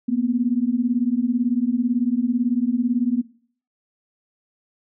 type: beating tone pair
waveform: sine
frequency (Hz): 233.1 / 251.1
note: A#3 / B3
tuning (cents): 0 / +29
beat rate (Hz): 18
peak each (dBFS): -21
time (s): 0.08-3.22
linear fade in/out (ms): 10
effects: noise-tail reverb RT60 0.5 s tail -18 dB re dry